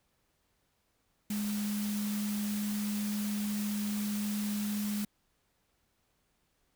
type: tone in noise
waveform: sine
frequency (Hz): 207.7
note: G#3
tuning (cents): 0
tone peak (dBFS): -31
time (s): 1.3-5.05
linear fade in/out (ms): 5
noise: white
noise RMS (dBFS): -42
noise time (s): 1.3-5.05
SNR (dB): +8
effects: pink hiss -75 dBFS RMS until 6.75 s